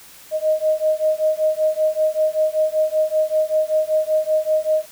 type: beating tone pair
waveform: sine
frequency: 620 / 625.2 Hz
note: D#5 / D#5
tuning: -6 / +8 cents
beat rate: 5.2 Hz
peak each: -19 dBFS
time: 0.31-4.86 s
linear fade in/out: 50 ms
effects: white hiss -44 dBFS RMS until 4.91 s